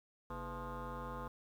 sine tone with frequency modulation, 501 Hz, B4, 25 cents sharp, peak -39 dBFS, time 0.3-1.28 s, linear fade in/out 5 ms, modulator 184 Hz, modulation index 4.2, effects tanh soft clip ceiling -39 dBFS + 11-bit

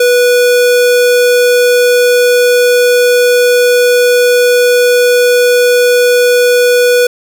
square tone, 490 Hz, B4, 14 cents flat, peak -6 dBFS, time 0-7.07 s, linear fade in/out 5 ms, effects none

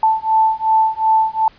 sine beating tone pair, 880 / 882.7 Hz, A5 / A5, 0 / +5 cents, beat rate 2.7 Hz, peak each -15 / -15 dBFS, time 0.03-1.48 s, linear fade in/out 2 ms, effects pink hiss -48 dBFS RMS until 1.58 s + resampled to 11025 Hz

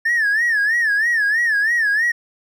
triangle tone with vibrato, 1770 Hz, A6, 10 cents sharp, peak -12 dBFS, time 0.05-2.12 s, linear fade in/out 10 ms, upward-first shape sine, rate 3.1 Hz, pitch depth 140 cents each way, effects tanh soft clip ceiling -10 dBFS

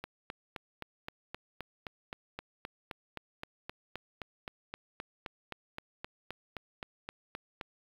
click train, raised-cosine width 0.3 ms, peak -22 dBFS, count 30, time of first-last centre 0.04-7.612 s, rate 3.83 Hz, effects low-pass 4000 Hz 12 dB/octave + 8-bit

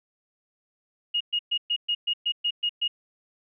sine tone bursts, 2868 Hz, F7, 45 cents sharp, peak -22 dBFS, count 10, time 1.14-2.88 s, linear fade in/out 10 ms, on 66 ms, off 120 ms, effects none

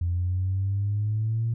sine exponential sweep, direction up, 85.5 to 116.54 Hz, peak -22 dBFS, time 0.01-1.54 s, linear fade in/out 5 ms, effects tanh soft clip ceiling -18 dBFS

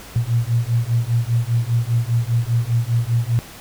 sine beating tone pair, 115.2 / 120.2 Hz, A#2 / B2, -20 / -46 cents, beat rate 5 Hz, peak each -19 dBFS, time 0.16-3.39 s, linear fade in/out 0 ms, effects pink hiss -39 dBFS RMS until 3.6 s

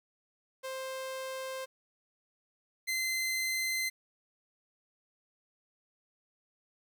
sawtooth tone pair in turn, 525 / 2066 Hz, C5 / C7, +6 / -22 cents, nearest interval 2 octaves, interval 2372 cents, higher second, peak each -33 / -27 dBFS, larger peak second, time 0.63-1.66 / 2.87-3.9 s, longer neither, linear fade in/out 20 ms, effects 11-bit

